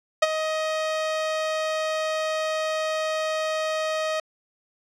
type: tone with ADSR envelope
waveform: sawtooth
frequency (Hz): 628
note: D#5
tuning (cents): +16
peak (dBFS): -9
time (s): 0.22-4.2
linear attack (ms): 8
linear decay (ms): 28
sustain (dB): -11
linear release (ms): 4
effects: low-pass 6000 Hz 12 dB/octave